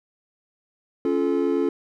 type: chord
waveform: triangle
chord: Db augmented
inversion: none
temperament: just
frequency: 277.2 / 346.5 / 433.1 Hz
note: Db4 / F4 / A4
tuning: 0 / -14 / -27 cents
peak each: -22 dBFS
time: 1.05-1.69 s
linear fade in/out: 2 ms
effects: none